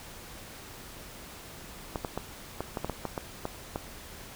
clicks, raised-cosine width 1 ms, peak -17 dBFS, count 11, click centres 1.958 / 2.048 / 2.176 / 2.606 / 2.772 / 2.846 / 2.897 / 3.053 / 3.178 / 3.454 / 3.759 s, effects pink hiss -46 dBFS RMS until 4.35 s

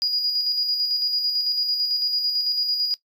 triangle tone with tremolo, 4886 Hz, D#8, 32 cents flat, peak -17 dBFS, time 0.02-2.94 s, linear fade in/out 0 ms, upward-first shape square, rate 9 Hz, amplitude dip 45%, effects noise-tail reverb RT60 0.1 s tail -19 dB re dry + tanh soft clip ceiling -16 dBFS

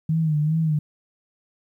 sine tone with vibrato, 155.56 Hz, D#3, in tune, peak -18 dBFS, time 0.09-0.79 s, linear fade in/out 5 ms, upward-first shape sine, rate 2.5 Hz, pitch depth 75 cents each way, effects 10-bit

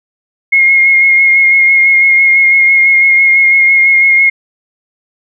sine tone with vibrato, 2150 Hz, C7, 47 cents sharp, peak -4 dBFS, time 0.52-4.3 s, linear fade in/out 10 ms, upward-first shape sine, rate 6 Hz, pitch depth 20 cents each way, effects none

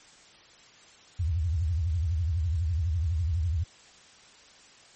sine tone with vibrato, 82.5 Hz, E2, 2 cents sharp, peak -24 dBFS, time 1.19-3.64 s, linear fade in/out 10 ms, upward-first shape triangle, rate 12 Hz, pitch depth 250 cents each way, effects white hiss -54 dBFS RMS until 4.95 s + MP3 32 kbps

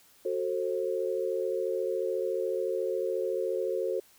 sine chord, F# diminished, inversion none, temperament just, 370 / 444 / 532.8 Hz, F#4 / A4 / C5, 0 / +16 / +31 cents, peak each -32 dBFS, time 0.25-4 s, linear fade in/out 5 ms, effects white hiss -60 dBFS RMS until 4.18 s

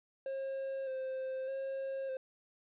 triangle tone with vibrato, 531 Hz, C5, 25 cents sharp, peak -34 dBFS, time 0.26-2.17 s, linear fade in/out 2 ms, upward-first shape square, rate 0.82 Hz, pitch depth 23 cents each way, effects resampled to 8000 Hz + 12-bit

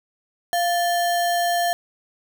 sine tone with sample-and-hold, 695 Hz, F5, 9 cents flat, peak -18 dBFS, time 0.53-1.73 s, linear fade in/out 0 ms, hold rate 2450 Hz, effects none

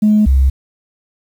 sine tone pair in turn, 212 / 66.78 Hz, G#3 / C2, +36 / +36 cents, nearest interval octave + minor sixth, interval 2000 cents, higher first, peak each -6 / -6 dBFS, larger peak neither, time 0.02-0.26 / 0.26-0.5 s, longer neither, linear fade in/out 10 ms, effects tanh soft clip ceiling -4 dBFS + 7-bit

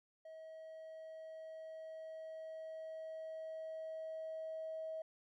triangle tone with level ramp, 639 Hz, D#5, 46 cents sharp, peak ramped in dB -48 to -37 dBFS, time 0.25-5.02 s, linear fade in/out 5 ms, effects tanh soft clip ceiling -39 dBFS

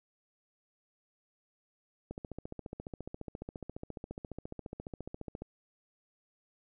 click train, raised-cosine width 2 ms, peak -27 dBFS, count 49, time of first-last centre 2.11-5.42 s, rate 14.5 Hz, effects none

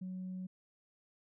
sine tone, 185 Hz, F#3, in tune, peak -38 dBFS, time 0.01-0.47 s, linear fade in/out 10 ms, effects tanh soft clip ceiling -36 dBFS

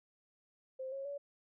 sine tone with pitch steps, 523.3 / 545.2 / 568 Hz, C5 / C#5 / C#5, 0 / -29 / +42 cents, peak -39 dBFS, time 0.79-1.18 s, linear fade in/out 10 ms, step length 130 ms, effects none

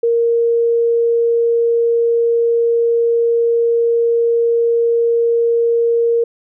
sine tone, 466.2 Hz, A#4, in tune, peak -11 dBFS, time 0.03-6.24 s, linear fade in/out 5 ms, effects none

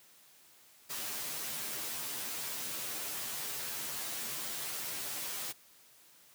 white noise with comb filter, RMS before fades -39 dBFS, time 0.89-5.53 s, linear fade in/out 20 ms, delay 11 ms, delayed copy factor -1, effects white hiss -61 dBFS RMS until 6.34 s + high-pass 100 Hz 12 dB/octave

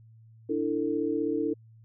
sine chord, D suspended second, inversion none, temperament equal with one note detuned, 293.7 / 329.6 / 447.2 Hz, D4 / E4 / A4, 0 / 0 / +28 cents, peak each -30 dBFS, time 0.49-1.54 s, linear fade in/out 10 ms, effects added 112 Hz sine -51 dBFS peak until 1.84 s

